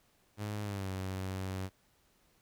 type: tone with pitch glide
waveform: sawtooth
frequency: 104.4 to 94.64 Hz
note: G#2 to F#2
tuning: +10 to +40 cents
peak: -32 dBFS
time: 0.37-1.7 s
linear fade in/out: 50 ms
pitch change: -170 cents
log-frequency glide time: 0.62-0.89 s
effects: pink hiss -70 dBFS RMS until 2.41 s